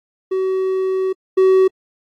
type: tone pair in turn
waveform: triangle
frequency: 378 / 378 Hz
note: F#4 / F#4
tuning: +37 / +37 cents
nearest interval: unison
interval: 0 cents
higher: neither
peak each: -14 / -7 dBFS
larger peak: second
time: 0.31-1.13 / 1.37-1.68 s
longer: first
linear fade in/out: 10 ms
effects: AAC 48 kbps